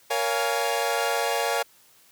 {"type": "chord", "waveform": "sawtooth", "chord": "Bb minor seventh", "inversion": "none", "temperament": "equal with one note detuned", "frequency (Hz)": [466.2, 561.8, 698.5, 830.6], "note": ["Bb4", "Db5", "F5", "Ab5"], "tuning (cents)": [0, 23, 0, 0], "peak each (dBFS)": -25, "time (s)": [0.1, 1.63], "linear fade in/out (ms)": 10, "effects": ["white hiss -57 dBFS RMS until 2.11 s", "high-pass 60 Hz 12 dB/octave"]}